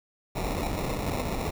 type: noise with sample-and-hold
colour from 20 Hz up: pink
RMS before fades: -30 dBFS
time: 0.35-1.51 s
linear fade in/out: 10 ms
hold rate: 1575 Hz
effects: none